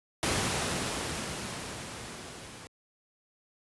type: noise with level ramp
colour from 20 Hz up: pink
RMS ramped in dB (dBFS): -27 to -46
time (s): 0.23-2.67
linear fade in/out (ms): 0
effects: high-pass 80 Hz 12 dB/octave + resampled to 24000 Hz